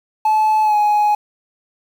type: tone with pitch glide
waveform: triangle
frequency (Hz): 864 to 837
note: A5 to G#5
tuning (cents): -32 to +13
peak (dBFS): -9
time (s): 0.25-1.15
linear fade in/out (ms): 5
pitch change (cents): -55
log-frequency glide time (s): 0.63-0.76
effects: tanh soft clip ceiling -6 dBFS + 7-bit